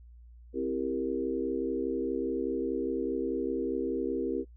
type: chord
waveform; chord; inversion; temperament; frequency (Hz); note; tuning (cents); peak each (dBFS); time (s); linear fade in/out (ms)
sine; C dominant seventh; none; equal with one note detuned; 261.6 / 329.6 / 394.5 / 466.2; C4 / E4 / G4 / Bb4; 0 / 0 / +11 / 0; -34; 0.53-4.45; 50
effects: noise-tail reverb RT60 0.1 s tail -19 dB re dry + added 59 Hz sine -49 dBFS peak until 4.56 s